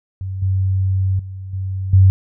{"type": "tone with level steps", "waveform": "sine", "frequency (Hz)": 95.1, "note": "F#2", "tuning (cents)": 48, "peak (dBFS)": [-22, -14, -27, -20, -6], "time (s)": [0.21, 2.1], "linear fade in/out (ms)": 0, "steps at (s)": [0.42, 1.19, 1.53, 1.93], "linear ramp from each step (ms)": 5, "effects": []}